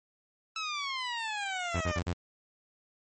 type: exponential sweep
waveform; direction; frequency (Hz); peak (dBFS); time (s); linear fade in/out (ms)
15% pulse; down; 1318.5 to 585; -26; 0.56-1.99; 2
type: tone bursts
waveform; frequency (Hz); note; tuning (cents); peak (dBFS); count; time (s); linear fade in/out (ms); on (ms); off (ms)
sawtooth; 87.5; F2; +4; -25; 4; 1.74-2.134; 10; 70; 38
effects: low-pass 9000 Hz 12 dB/octave + MP3 32 kbps